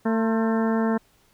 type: harmonic tone with a mistuned harmonic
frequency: 224.3 Hz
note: A3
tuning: 34 cents sharp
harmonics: 1 / 2 / 3 / 4 / 5 / 6 / 7 / 8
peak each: -21 / -27 / -31 / -33 / -35 / -37 / -38 / -39 dBFS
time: 0.05-0.98 s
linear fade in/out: 10 ms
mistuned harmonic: 5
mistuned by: -81 cents
effects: pink hiss -61 dBFS RMS until 1.33 s